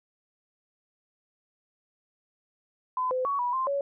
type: tone with pitch steps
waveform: sine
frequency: 1015 / 511 / 1121 / 976 / 1047 / 561 Hz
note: B5 / C5 / C#6 / B5 / C6 / C#5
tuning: +47 / -41 / +19 / -21 / +1 / +21 cents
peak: -25 dBFS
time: 2.97-3.81 s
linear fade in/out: 2 ms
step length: 140 ms
effects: none